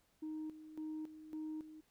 sine tone with tremolo, 311.1 Hz, D#4, in tune, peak -39 dBFS, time 0.22-1.81 s, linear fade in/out 10 ms, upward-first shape square, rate 1.8 Hz, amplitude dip 75%, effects tanh soft clip ceiling -38 dBFS + pink hiss -75 dBFS RMS until 1.9 s

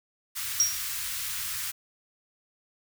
white band-stop noise, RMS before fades -33 dBFS, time 0.35-1.72 s, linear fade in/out 20 ms, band 130 to 1200 Hz, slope 24 dB/octave
sine tone with exponential decay, 5650 Hz, F8, 19 cents sharp, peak -16 dBFS, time 0.6-0.86 s, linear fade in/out 0 ms, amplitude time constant 56 ms
effects none

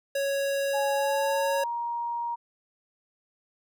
square tone, 554.4 Hz, C#5, in tune, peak -26 dBFS, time 0.15-1.64 s, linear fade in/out 5 ms
sine tone with pitch glide, 840 to 942.9 Hz, G#5 to A#5, +19 to +20 cents, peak -28 dBFS, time 0.73-2.36 s, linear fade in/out 20 ms, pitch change +201 cents, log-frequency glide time 0.95-1.67 s
effects none

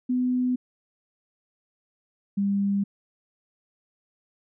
sine tone pair in turn, 250.9 / 199.56 Hz, B3 / G3, +28 / +31 cents, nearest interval major third, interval 397 cents, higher first, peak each -21 / -21 dBFS, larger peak neither, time 0.09-0.56 / 2.37-2.84 s, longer neither, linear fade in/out 10 ms, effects none

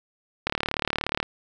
click train, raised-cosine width 0.3 ms, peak -8 dBFS, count 29, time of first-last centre 0.47-1.229 s, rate 36.9 Hz, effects none

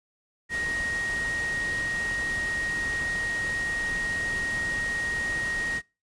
sine tone in noise, 1876 Hz, A#6, 11 cents sharp, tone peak -27 dBFS, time 0.49-5.82 s, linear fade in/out 50 ms, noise pink, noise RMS -37 dBFS, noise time 0.49-5.82 s, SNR +7 dB, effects noise-tail reverb RT60 0.3 s tail -26 dB re dry + resampled to 22050 Hz

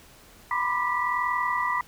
sine tone cluster, 975 / 1016 / 1186 / 1958 Hz, B5 / B5 / D6 / B6, -23 / +49 / +17 / -15 cents, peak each -29 dBFS, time 0.51-1.81 s, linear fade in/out 2 ms, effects pink hiss -52 dBFS RMS until 1.87 s

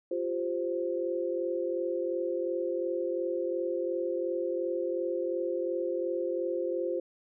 sine chord, F suspended second, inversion none, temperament equal, 349.2 / 392 / 523.3 Hz, F4 / G4 / C5, 0 / 0 / 0 cents, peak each -32 / -36 / -32 dBFS, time 0.11-7 s, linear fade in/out 5 ms, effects none

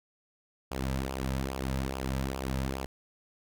sawtooth tone with flanger, 66.3 Hz, C2, 23 cents sharp, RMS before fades -33 dBFS, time 0.71-2.86 s, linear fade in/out 5 ms, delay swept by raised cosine 0.49 to 2.79 ms, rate 2.4 Hz, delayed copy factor -0.65, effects none

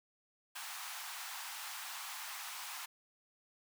pink high-pass noise, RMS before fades -45 dBFS, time 0.55-2.86 s, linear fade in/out 10 ms, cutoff 790 Hz, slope 48 dB/octave, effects none

